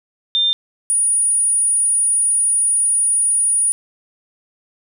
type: tone pair in turn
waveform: sine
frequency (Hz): 3600 / 9611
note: A7 / D9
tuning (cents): +39 / +39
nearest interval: octave + perfect fourth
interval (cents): 1700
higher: second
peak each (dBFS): -13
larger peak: neither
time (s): 0.35-0.53 / 0.9-3.72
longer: second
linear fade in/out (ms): 0
effects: none